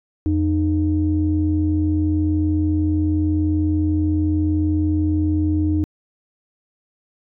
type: tone pair together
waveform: sine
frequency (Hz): 85.9 / 306.8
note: F2 / D#4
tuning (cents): -28 / -24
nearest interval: octave + minor seventh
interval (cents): 2204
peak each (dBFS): -18 / -18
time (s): 0.26-5.84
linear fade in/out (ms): 0
effects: tanh soft clip ceiling -8 dBFS